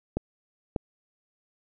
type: clicks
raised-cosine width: 2 ms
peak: -13 dBFS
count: 2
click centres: 0.17 / 0.762 s
effects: none